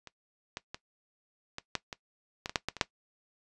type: clicks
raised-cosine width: 0.2 ms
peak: -28 / -19 / -21 / -20 / -12 / -21 / -17 / -19 / -8 / -13 / -23 / -6 dBFS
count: 12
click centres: 0.073 / 0.571 / 0.745 / 1.584 / 1.753 / 1.928 / 2.459 / 2.495 / 2.558 / 2.686 / 2.767 / 2.812 s
effects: noise-tail reverb RT60 0.1 s tail -18 dB re dry + resampled to 22050 Hz